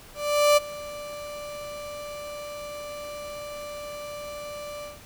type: tone with ADSR envelope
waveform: 35% pulse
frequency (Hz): 588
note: D5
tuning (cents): +2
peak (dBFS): -13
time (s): 0.14-5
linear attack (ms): 430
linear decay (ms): 19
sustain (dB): -20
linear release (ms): 170
effects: pink hiss -48 dBFS RMS until 5.05 s